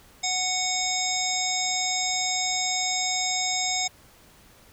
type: harmonic tone with a mistuned harmonic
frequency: 740 Hz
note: F#5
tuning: in tune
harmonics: 1 / 3 / 5 / 7 / 9 / 10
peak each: -31 / -31 / -31 / -31 / -31 / -31 dBFS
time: 0.23-3.88 s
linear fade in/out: 10 ms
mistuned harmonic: 10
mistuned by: +23 cents
effects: pink hiss -54 dBFS RMS until 4.72 s